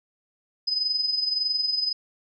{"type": "tone with amplitude modulation", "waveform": "sine", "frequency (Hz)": 5020, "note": "D#8", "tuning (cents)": 15, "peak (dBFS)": -20, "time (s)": [0.67, 1.93], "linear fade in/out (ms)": 10, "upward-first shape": "sine", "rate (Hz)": 21.7, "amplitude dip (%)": 60, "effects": []}